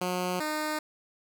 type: tone pair in turn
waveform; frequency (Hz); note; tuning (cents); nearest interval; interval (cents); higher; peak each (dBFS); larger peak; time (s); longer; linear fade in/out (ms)
10% pulse; 180.9 / 306.2; F#3 / D#4; -39 / -28; major sixth; 911; second; -20 / -21; first; 0.01-0.4 / 0.4-0.79; neither; 5
effects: none